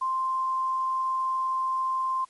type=tone with quantisation; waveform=sine; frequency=1046.5 Hz; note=C6; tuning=in tune; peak=-24 dBFS; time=0.01-2.25 s; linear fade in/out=10 ms; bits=9; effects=white hiss -61 dBFS RMS until 2.29 s + MP3 48 kbps